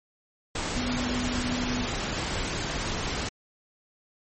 sine tone in noise, 246.9 Hz, B3, in tune, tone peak -29 dBFS, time 0.76-1.86 s, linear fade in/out 5 ms, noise pink, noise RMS -30 dBFS, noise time 0.55-3.29 s, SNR -2 dB, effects MP3 32 kbps

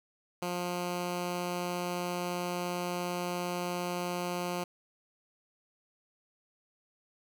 10% pulse tone, 177.1 Hz, F3, 24 cents sharp, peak -24 dBFS, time 0.42-4.64 s, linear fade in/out 5 ms, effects none

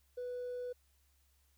triangle tone with hard clipping, 493.9 Hz, B4, in tune, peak -38 dBFS, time 0.17-0.73 s, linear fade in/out 10 ms, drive 2 dB, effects added 68 Hz sine -70 dBFS peak until 1.57 s + white hiss -75 dBFS RMS until 1.57 s

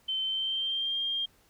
sine tone with pitch glide, 3086 to 3206 Hz, G7 to G7, -28 to +38 cents, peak -28 dBFS, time 0.08-1.26 s, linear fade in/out 10 ms, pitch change +66 cents, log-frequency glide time 0.24-0.98 s, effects pink hiss -64 dBFS RMS until 1.49 s

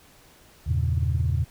sine chord, E diminished seventh, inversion none, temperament equal with one note detuned, 81.84 / 98 / 116.54 / 138.59 Hz, E2 / G2 / Bb2 / Db3, -12 / 0 / 0 / 0 cents, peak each -23 / -29 / -26 / -28 dBFS, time 0.66-1.45 s, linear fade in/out 20 ms, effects tanh soft clip ceiling -13 dBFS + pink hiss -54 dBFS RMS until 1.5 s

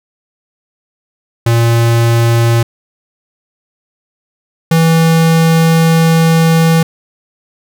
square tone pair in turn, 116.54 / 163.59 Hz, A#2 / E3, 0 / -13 cents, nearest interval tritone, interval 587 cents, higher second, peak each -8 / -7 dBFS, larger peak second, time 1.46-2.63 / 4.71-6.83 s, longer second, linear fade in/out 5 ms, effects none

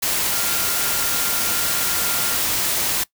sine tone in noise, 1396.9 Hz, F6, in tune, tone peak -32 dBFS, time 0.31-2.37 s, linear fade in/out 10 ms, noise white, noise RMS -21 dBFS, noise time 0.02-3.04 s, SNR -14 dB, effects noise-tail reverb RT60 0.1 s tail -21 dB re dry

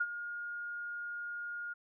sine tone with ADSR envelope, 1424 Hz, F6, 33 cents sharp, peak -27 dBFS, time 0-1.74 s, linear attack 9 ms, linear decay 47 ms, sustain -11 dB, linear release 16 ms, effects none

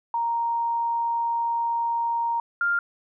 sine tone pair in turn, 932.3 / 1399.3 Hz, A#5 / F6, 0 / +3 cents, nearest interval perfect fifth, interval 703 cents, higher second, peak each -22 / -20 dBFS, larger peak second, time 0.14-2.4 / 2.61-2.79 s, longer first, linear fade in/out 2 ms, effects none

